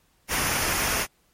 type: noise with comb filter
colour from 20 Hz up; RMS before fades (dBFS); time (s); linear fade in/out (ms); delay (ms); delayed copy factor
pink; -25; 0.28-1.07; 50; 0.25; -0.5
effects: pink hiss -65 dBFS RMS until 1.33 s + MP3 64 kbps